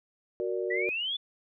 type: chord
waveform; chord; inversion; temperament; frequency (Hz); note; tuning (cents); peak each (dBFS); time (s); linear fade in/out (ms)
sine; Gb augmented; none; equal; 370 / 466.2 / 587.3; Gb4 / Bb4 / D5; 0 / 0 / 0; -31 / -33 / -36; 0.4-0.89; 0
type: exponential sweep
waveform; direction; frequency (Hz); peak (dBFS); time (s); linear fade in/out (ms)
sine; up; 1908 to 3520; -29; 0.7-1.17; 10
effects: none